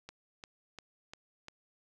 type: click train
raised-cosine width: 0.2 ms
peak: -28 dBFS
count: 5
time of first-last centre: 0.09-1.484 s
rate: 2.87 Hz
effects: none